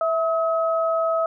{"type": "tone pair together", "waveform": "sine", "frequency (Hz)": [655, 1278.6], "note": ["E5", "D#6"], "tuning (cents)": [-11, 47], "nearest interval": "octave", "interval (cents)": 1158, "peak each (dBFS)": [-20, -24], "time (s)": [0.01, 1.26], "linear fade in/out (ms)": 2, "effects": []}